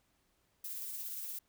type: noise with tremolo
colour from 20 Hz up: violet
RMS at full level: -41 dBFS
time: 0.64-1.39 s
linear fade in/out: 5 ms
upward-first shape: sine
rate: 17 Hz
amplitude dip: 25%
effects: pink hiss -75 dBFS RMS until 1.48 s